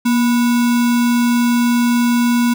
sine tone with sample-and-hold, 238.3 Hz, A#3, 38 cents sharp, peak -11 dBFS, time 0.05-2.54 s, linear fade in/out 10 ms, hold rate 1225 Hz, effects none

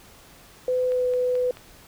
sine tone with pitch glide, 505 to 499.2 Hz, B4 to B4, +39 to +19 cents, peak -20 dBFS, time 0.68-1.51 s, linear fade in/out 2 ms, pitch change -20 cents, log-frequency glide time 0.86-1.07 s
click train, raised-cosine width 0.3 ms, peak -26 dBFS, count 4, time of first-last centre 0.92-1.571 s, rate 4.61 Hz
effects pink hiss -50 dBFS RMS until 1.87 s

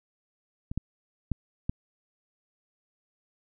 clicks, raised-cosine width 5 ms, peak -22 / -16 / -15 / -15 dBFS, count 4, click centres 0.715 / 0.776 / 1.317 / 1.695 s, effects none

